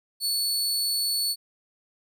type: tone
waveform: sawtooth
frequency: 4435 Hz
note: C#8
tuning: in tune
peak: -21 dBFS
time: 0.2-1.36 s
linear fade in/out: 50 ms
effects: none